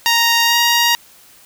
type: tone with pitch glide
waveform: 10% pulse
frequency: 932.3 to 942.6 Hz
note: A#5 to A#5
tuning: 0 to +19 cents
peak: -3 dBFS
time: 0.06-0.95 s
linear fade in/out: 0 ms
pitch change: +19 cents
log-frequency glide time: 0.45-0.56 s
effects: white hiss -46 dBFS RMS until 1.45 s